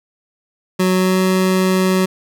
25% pulse tone with pitch glide, 185 to 186.83 Hz, F#3 to F#3, 0 to +17 cents, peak -9 dBFS, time 0.79-2.06 s, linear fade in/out 10 ms, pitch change +17 cents, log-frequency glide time 0.94-1.2 s, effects none

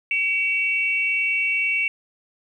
sine tone pair together, 2271 / 2700 Hz, C#7 / E7, +41 / +41 cents, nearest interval minor third, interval 300 cents, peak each -22 dBFS, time 0.11-1.88 s, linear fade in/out 2 ms, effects 9-bit

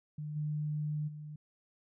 sine tone with level steps, 150.6 Hz, D3, 44 cents sharp, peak -37 / -32 / -42 dBFS, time 0.18-1.36 s, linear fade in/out 5 ms, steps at 0.35 / 1.07 s, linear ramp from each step 20 ms, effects none

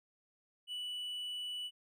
triangle tone, 2960 Hz, F#7, in tune, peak -37 dBFS, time 0.67-1.71 s, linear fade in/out 50 ms, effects none

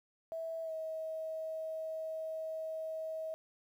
sine tone with pitch glide, 653 to 638.1 Hz, E5 to D#5, -17 to +44 cents, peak -37 dBFS, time 0.32-3.34 s, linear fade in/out 0 ms, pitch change -39 cents, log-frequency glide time 0.63-0.72 s, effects 11-bit

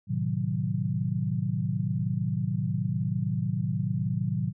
sine chord, A diminished seventh, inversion none, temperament equal with one note detuned, 110 / 129.01 / 155.56 / 185 Hz, A2 / C3 / Eb3 / Gb3, 0 / -24 / 0 / 0 cents, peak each -31 dBFS, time 0.07-4.53 s, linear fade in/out 50 ms, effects none

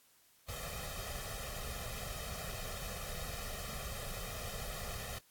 pink noise with comb filter, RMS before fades -42 dBFS, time 0.48-5.19 s, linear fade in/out 10 ms, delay 1.6 ms, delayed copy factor +0.95, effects white hiss -67 dBFS RMS until 5.3 s + AAC 64 kbps

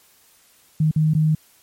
sine tone with dropouts, 155.56 Hz, D#3, in tune, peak -14 dBFS, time 0.8-1.35 s, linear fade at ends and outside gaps 5 ms, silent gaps 0.912-0.96 / 1.137-1.149 s, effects white hiss -55 dBFS RMS until 1.62 s + MP3 64 kbps

